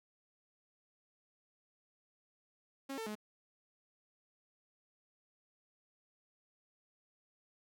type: tone with pitch steps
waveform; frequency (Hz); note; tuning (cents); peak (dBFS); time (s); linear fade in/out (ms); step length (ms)
sawtooth; 272.4 / 447.3 / 212; C#4 / A4 / G#3; -30 / +28 / +36; -36; 2.89-3.154; 10; 88
effects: none